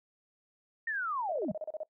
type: linear sweep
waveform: sine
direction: down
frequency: 1857 to 155.56 Hz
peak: -31 dBFS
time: 0.87-1.52 s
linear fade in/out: 5 ms
type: tone bursts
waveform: sine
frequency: 622.3 Hz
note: D#5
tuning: in tune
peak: -34 dBFS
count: 9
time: 1.29-1.833 s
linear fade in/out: 2 ms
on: 31 ms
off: 33 ms
effects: noise-tail reverb RT60 0.1 s tail -20 dB re dry